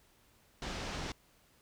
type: low-pass noise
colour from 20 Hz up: pink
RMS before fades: -40 dBFS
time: 0.62-1.12 s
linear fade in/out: 2 ms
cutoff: 6300 Hz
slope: 24 dB/octave
effects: pink hiss -67 dBFS RMS until 1.61 s